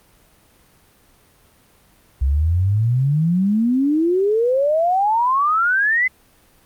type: exponential sweep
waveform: sine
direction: up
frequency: 64.3 to 2066 Hz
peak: -14 dBFS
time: 2.21-6.08 s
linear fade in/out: 10 ms
effects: pink hiss -54 dBFS RMS until 6.65 s + Opus 32 kbps